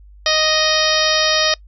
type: harmonic tone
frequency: 622.3 Hz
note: D#5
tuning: in tune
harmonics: 1 / 2 / 3 / 4 / 5 / 6 / 7 / 8 / 9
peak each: -20 / -23 / -22 / -25 / -23 / -21 / -24 / -21 / -23 dBFS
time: 0.26-1.54 s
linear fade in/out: 2 ms
effects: noise-tail reverb RT60 0.1 s tail -24 dB re dry + added 50 Hz sine -40 dBFS peak until 1.67 s